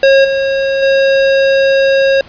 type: tone with level steps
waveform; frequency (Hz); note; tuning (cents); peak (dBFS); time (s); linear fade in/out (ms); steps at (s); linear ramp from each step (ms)
square; 543; C#5; -36; -5 / -12 / -8; 0.03-2.21; 2; 0.24 / 0.82; 10
effects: pink hiss -38 dBFS RMS until 2.28 s + resampled to 11025 Hz